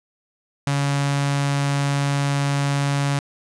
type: tone with notch filter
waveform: sawtooth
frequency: 141.2 Hz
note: C#3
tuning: 32 cents sharp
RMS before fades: -21 dBFS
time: 0.67-3.19 s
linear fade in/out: 2 ms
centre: 380 Hz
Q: 1.3
effects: resampled to 22050 Hz + 7-bit